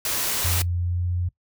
white noise, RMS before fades -25 dBFS, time 0.05-0.62 s, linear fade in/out 2 ms
sine tone with pitch glide, 87.31 to 88.58 Hz, F2 to F2, 0 to +25 cents, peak -22 dBFS, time 0.44-1.29 s, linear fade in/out 10 ms, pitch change +25 cents, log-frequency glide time 0.69-1.06 s
effects noise-tail reverb RT60 0.1 s tail -19 dB re dry

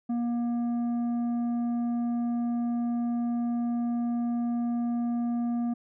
sine tone with tanh clipping, 237.6 Hz, A#3, 33 cents sharp, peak -27 dBFS, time 0.09-5.74 s, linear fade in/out 10 ms, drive 7 dB, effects none

